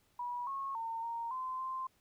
sine tone with pitch steps, 972 / 1092 / 910 / 928 / 1032 / 1044 Hz, B5 / C#6 / A#5 / A#5 / C6 / C6, -28 / -26 / -42 / -8 / -24 / -4 cents, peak -36 dBFS, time 0.19-1.87 s, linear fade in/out 5 ms, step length 280 ms, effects pink hiss -72 dBFS RMS until 2 s

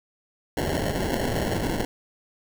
blue noise with sample-and-hold, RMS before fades -26 dBFS, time 0.57-1.85 s, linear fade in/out 2 ms, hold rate 1225 Hz, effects none

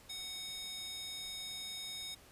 square tone with high-pass filter, 745 Hz, F#5, 12 cents sharp, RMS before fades -44 dBFS, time 0.09-2.15 s, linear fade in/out 10 ms, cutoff 3700 Hz, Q 2.6, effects pink hiss -60 dBFS RMS until 2.31 s + resampled to 32000 Hz

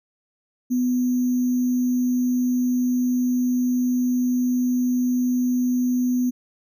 sine tone with sample-and-hold, 249.3 Hz, B3, 16 cents sharp, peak -18 dBFS, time 0.7-6.31 s, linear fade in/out 20 ms, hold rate 6300 Hz, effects none

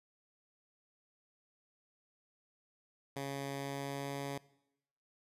10% pulse tone with pitch glide, 138.59 to 139.88 Hz, C#3 to C#3, 0 to +16 cents, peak -30 dBFS, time 3.16-4.38 s, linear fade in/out 5 ms, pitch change +16 cents, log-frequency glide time 3.47-4.11 s, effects noise-tail reverb RT60 0.8 s tail -20 dB re dry + resampled to 32000 Hz

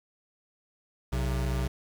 square tone pair together, 62.3 / 132.01 Hz, B1 / C3, +16 / +16 cents, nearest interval octave + minor second, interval 1300 cents, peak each -29 / -33 dBFS, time 1.12-1.68 s, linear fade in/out 10 ms, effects 9-bit

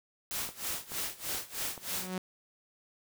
white noise with tremolo, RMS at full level -34 dBFS, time 0.31-2.14 s, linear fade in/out 0 ms, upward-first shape sine, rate 3.2 Hz, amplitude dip 90%
click train, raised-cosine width 1 ms, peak -30 dBFS, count 4, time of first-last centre 0.49-1.778 s, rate 2.33 Hz
sawtooth tone with exponential growth, 184.8 Hz, F#3, 2 cents flat, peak -27 dBFS, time 1.72-2.18 s, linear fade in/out 2 ms, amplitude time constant 98 ms
effects none

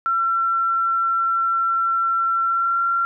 sine tone with pitch glide, 1353 to 1370.3 Hz, E6 to F6, +45 to -33 cents, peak -17 dBFS, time 0.06-3.05 s, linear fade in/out 0 ms, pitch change +22 cents, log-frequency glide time 2.44-2.79 s, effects none

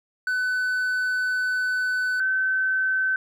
triangle / sine tone pair in turn, 1504 / 1532.1 Hz, F#6 / G6, +28 / -40 cents, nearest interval unison, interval 32 cents, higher second, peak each -20 dBFS, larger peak neither, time 0.27-2.2 / 2.2-3.16 s, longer first, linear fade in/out 2 ms, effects none

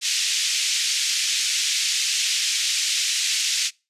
white band-pass noise, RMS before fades -23 dBFS, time 0.01-3.71 s, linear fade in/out 50 ms, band 2300 to 7000 Hz, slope 24 dB/octave, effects noise-tail reverb RT60 0.3 s tail -26 dB re dry + resampled to 32000 Hz

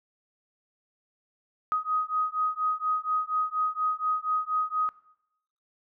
sine beating tone pair, 1252 / 1256.2 Hz, D#6 / D#6, +10 / +16 cents, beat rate 4.2 Hz, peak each -28 dBFS, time 1.72-4.89 s, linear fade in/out 0 ms, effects noise-tail reverb RT60 0.8 s tail -19 dB re dry

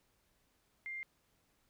sine tone, 2100 Hz, C7, 6 cents sharp, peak -40 dBFS, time 0.86-1.03 s, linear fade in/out 0 ms, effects pink hiss -75 dBFS RMS until 1.69 s

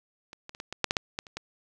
clicks, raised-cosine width 0.2 ms, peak -26 / -24 / -28 / -20 / -18 / -6 / -8 / -7 / -14 / -30 / -18 dBFS, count 11, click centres 0.331 / 0.494 / 0.549 / 0.601 / 0.726 / 0.843 / 0.909 / 0.968 / 1.189 / 1.268 / 1.37 s, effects none

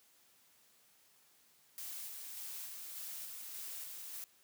blue noise with tremolo, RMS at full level -45 dBFS, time 1.78-4.24 s, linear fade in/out 0 ms, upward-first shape square, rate 1.7 Hz, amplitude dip 25%, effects white hiss -68 dBFS RMS until 4.43 s + high-pass 80 Hz 12 dB/octave

